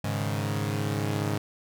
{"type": "chord", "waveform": "sawtooth", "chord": "Ab suspended fourth", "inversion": "none", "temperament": "equal", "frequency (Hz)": [103.83, 138.59, 155.56], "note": ["Ab2", "Db3", "Eb3"], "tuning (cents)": [0, 0, 0], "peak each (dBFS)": [-25, -28, -30], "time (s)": [0.04, 1.38], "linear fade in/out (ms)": 5, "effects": []}